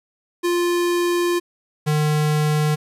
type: tone pair in turn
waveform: square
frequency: 349.2 / 151.47 Hz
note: F4 / D#3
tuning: 0 / -46 cents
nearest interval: octave + major second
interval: 1446 cents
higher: first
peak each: -18 / -17 dBFS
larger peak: second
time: 0.43-1.4 / 1.86-2.76 s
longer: first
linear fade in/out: 20 ms
effects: resampled to 32000 Hz + 8-bit